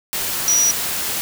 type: tone in noise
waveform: sine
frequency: 5820 Hz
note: F#8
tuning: 29 cents flat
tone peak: -13 dBFS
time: 0.48-0.71 s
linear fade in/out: 0 ms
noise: white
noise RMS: -23 dBFS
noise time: 0.13-1.21 s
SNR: +7 dB
effects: none